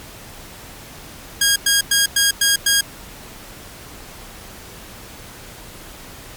10% pulse tone bursts, 1630 Hz, G#6, 33 cents flat, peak -4 dBFS, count 6, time 1.41-2.81 s, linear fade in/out 5 ms, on 150 ms, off 100 ms, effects pink hiss -38 dBFS RMS until 6.36 s + MP3 96 kbps

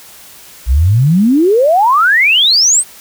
sine exponential sweep, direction up, 57.1 to 8870 Hz, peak -6 dBFS, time 0.66-2.84 s, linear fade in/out 50 ms, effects white hiss -37 dBFS RMS until 3 s

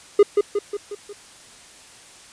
triangle tone with echo, 409.3 Hz, G#4, 25 cents flat, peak -6 dBFS, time 0.19-0.23 s, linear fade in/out 5 ms, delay 180 ms, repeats 5, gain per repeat -5 dB, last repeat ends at 1.13 s, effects white hiss -46 dBFS RMS until 2.32 s + resampled to 22050 Hz

